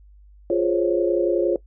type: chord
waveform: sine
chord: Db major seventh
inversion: first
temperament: equal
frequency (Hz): 349.2 / 415.3 / 523.3 / 554.4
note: F4 / Ab4 / C5 / Db5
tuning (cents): 0 / 0 / 0 / 0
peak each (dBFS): -20 / -25 / -26 / -23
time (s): 0.5-1.56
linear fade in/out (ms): 2
effects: noise-tail reverb RT60 0.1 s tail -19 dB re dry + added 50 Hz sine -46 dBFS peak until 1.66 s